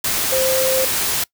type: tone in noise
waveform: sine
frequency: 523.3 Hz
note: C5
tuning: in tune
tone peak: -17 dBFS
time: 0.32-0.85 s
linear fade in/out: 5 ms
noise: white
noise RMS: -20 dBFS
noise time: 0.04-1.24 s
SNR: 0 dB
effects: noise-tail reverb RT60 0.1 s tail -23 dB re dry